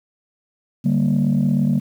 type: chord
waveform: sine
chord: G minor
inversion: second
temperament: equal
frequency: 146.83 / 196 / 233.1 Hz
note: D3 / G3 / Bb3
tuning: 0 / 0 / 0 cents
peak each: -18 dBFS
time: 0.84-1.8 s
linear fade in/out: 20 ms
effects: tanh soft clip ceiling -10 dBFS + 8-bit